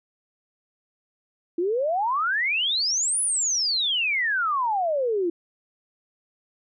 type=exponential two-way sweep; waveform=sine; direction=up then down; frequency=329.9 to 10280 to 329.9 Hz; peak=-21 dBFS; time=1.58-5.3 s; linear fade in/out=5 ms; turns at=3.21 s; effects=none